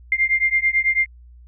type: beating tone pair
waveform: sine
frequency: 2100 / 2109.1 Hz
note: C7 / C7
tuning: +6 / +13 cents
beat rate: 9.1 Hz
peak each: -19 dBFS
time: 0.12-1.06 s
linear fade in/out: 2 ms
effects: added 60 Hz sine -42 dBFS peak until 1.47 s